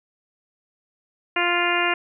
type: harmonic tone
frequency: 349.2 Hz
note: F4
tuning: in tune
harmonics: 1 / 2 / 3 / 4 / 5 / 6 / 7 / 8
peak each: -27 / -27 / -27 / -27 / -27 / -27 / -27 / -27 dBFS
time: 1.36-1.94 s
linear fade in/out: 5 ms
effects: none